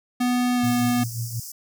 square tone with pitch glide, 246.9 to 243.9 Hz, B3 to B3, 0 to -21 cents, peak -20 dBFS, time 0.2-1.04 s, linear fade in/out 10 ms, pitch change -21 cents, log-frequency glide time 0.56-0.61 s
sine tone with tremolo, 116.54 Hz, A#2, in tune, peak -24 dBFS, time 0.63-1.4 s, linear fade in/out 5 ms, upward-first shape sine, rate 5.6 Hz, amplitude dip 70%
pink high-pass noise, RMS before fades -37 dBFS, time 0.64-1.52 s, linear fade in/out 5 ms, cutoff 4900 Hz, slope 96 dB/octave
effects none

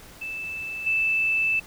sine tone with level steps, 2637 Hz, E7, in tune, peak -30 / -20 dBFS, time 0.21-1.6 s, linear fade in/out 10 ms, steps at 0.86 s, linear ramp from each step 10 ms, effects pink hiss -47 dBFS RMS until 1.66 s

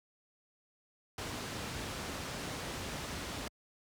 pink low-pass noise, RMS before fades -40 dBFS, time 1.18-3.48 s, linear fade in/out 2 ms, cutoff 7900 Hz, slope 12 dB/octave, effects high-pass 60 Hz 12 dB/octave

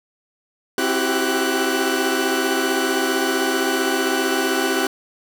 sawtooth tone cluster, 264.3 / 331.4 / 378.8 / 394.3 / 1488 Hz, C4 / E4 / F#4 / G4 / F#6, +18 / +9 / +41 / +10 / +9 cents, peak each -21 dBFS, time 0.78-4.87 s, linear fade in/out 2 ms, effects none

